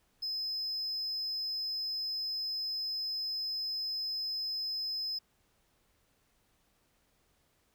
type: tone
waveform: triangle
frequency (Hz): 5100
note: D#8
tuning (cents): +42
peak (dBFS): -32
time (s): 0.22-5.19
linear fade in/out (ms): 10
effects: pink hiss -72 dBFS RMS until 7.74 s